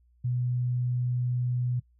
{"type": "tone", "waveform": "sine", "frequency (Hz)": 123.7, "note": "B2", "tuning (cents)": 3, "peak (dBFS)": -25, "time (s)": [0.24, 1.8], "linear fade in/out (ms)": 10, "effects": ["noise-tail reverb RT60 0.1 s tail -22 dB re dry", "added 60 Hz sine -60 dBFS peak until 1.99 s"]}